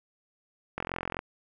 click train, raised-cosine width 0.5 ms, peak -17 dBFS, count 19, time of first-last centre 0.78-1.191 s, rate 43.8 Hz, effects none

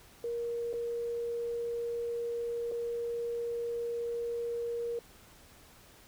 sine tone with dropouts, 470.7 Hz, A#4, 17 cents sharp, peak -32 dBFS, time 0.24-4.99 s, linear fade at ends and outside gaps 2 ms, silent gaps 0.73-0.737 / 2.715-2.719 s, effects pink hiss -57 dBFS RMS until 6.07 s

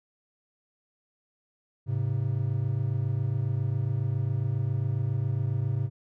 triangle tone pair together, 105.88 / 133.2 Hz, G#2 / C3, +34 / +31 cents, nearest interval major third, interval 397 cents, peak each -26 / -26 dBFS, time 1.86-5.9 s, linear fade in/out 50 ms, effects none

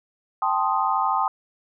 sine chord, A half-diminished seventh, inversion third, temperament equal with one note detuned, 784 / 877 / 1046.5 / 1244.5 Hz, G5 / A5 / C6 / Eb6, 0 / -6 / 0 / 0 cents, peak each -25 dBFS, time 0.42-1.28 s, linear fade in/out 2 ms, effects none

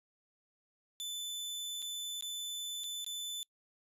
sawtooth tone with dropouts, 3511 Hz, A7, 4 cents flat, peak -35 dBFS, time 1-3.43 s, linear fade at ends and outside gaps 0 ms, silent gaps 1.82-1.825 / 2.209-2.224 / 2.836-2.841 / 3.045-3.064 s, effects noise-tail reverb RT60 0.1 s tail -26 dB re dry + resampled to 32000 Hz

